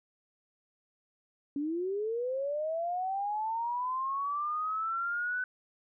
sine linear sweep, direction up, 277.2 to 1507 Hz, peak -30 dBFS, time 1.56-5.44 s, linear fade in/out 2 ms, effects none

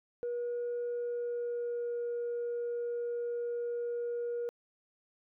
sine tone with pitch glide, 480.8 to 476.4 Hz, B4 to A#4, -46 to +38 cents, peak -31 dBFS, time 0.23-4.49 s, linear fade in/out 0 ms, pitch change -16 cents, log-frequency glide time 0.84-2.01 s, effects tanh soft clip ceiling -30 dBFS

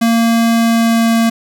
square tone with pitch glide, 230 to 228.5 Hz, A#3 to A#3, -23 to -34 cents, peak -10 dBFS, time 0.01-1.3 s, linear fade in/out 10 ms, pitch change -11 cents, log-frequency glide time 0.52-1.14 s, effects none

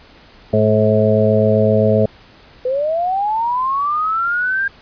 harmonic tone, 107.7 Hz, A2, 37 cents flat, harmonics 1 / 2 / 4 / 5 / 6, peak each -17 / -17 / -17 / -17 / -17 dBFS, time 0.53-2.06 s, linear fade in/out 5 ms
sine linear sweep, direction up, 493.9 to 1612 Hz, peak -15 dBFS, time 2.65-4.68 s, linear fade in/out 5 ms
effects pink hiss -45 dBFS RMS until 4.81 s + resampled to 11025 Hz

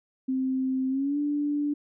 sine tone with pitch glide, 261.6 to 291.9 Hz, C4 to D4, 0 to -10 cents, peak -24 dBFS, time 0.28-1.74 s, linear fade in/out 10 ms, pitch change +190 cents, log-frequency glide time 0.89-1.18 s, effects none

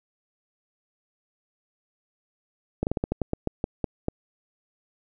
slowing click train, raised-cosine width 2 ms, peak -11 dBFS, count 12, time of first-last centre 2.83-4.084 s, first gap 39 ms, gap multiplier 1.2, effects none

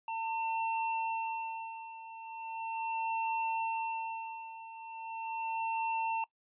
square tone with tremolo, 901 Hz, A5, 41 cents sharp, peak -31 dBFS, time 0.08-6.24 s, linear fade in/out 2 ms, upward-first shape sine, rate 0.38 Hz, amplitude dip 80%, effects noise-tail reverb RT60 0.1 s tail -22 dB re dry + resampled to 8000 Hz

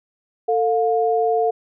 sine tone pair together, 447.1 / 709.7 Hz, A4 / F5, +28 / +28 cents, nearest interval minor sixth, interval 800 cents, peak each -18 / -19 dBFS, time 0.48-1.51 s, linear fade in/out 10 ms, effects none

